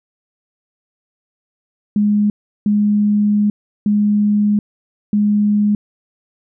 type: tone bursts at uneven times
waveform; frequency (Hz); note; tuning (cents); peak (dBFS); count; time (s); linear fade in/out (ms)
sine; 207.7; G#3; 0; -11; 4; 1.96-2.3 / 2.66-3.5 / 3.86-4.59 / 5.13-5.75; 2
effects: none